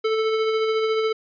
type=tone with tremolo; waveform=square; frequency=440 Hz; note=A4; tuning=in tune; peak=-19 dBFS; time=0.04-1.13 s; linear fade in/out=10 ms; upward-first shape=sine; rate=14 Hz; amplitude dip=30%; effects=resampled to 11025 Hz